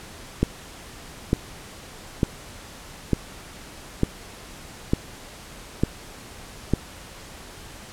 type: click train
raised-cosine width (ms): 3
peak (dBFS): -5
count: 8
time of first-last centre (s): 0.43-6.736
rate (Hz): 1.11
effects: pink hiss -42 dBFS RMS until 7.92 s + low-pass 11000 Hz 12 dB/octave